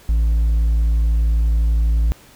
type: tone with hard clipping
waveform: sine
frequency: 56 Hz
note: A1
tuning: 31 cents sharp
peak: -14 dBFS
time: 0.09-2.12 s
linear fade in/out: 0 ms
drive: 2 dB
effects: pink hiss -47 dBFS RMS until 2.35 s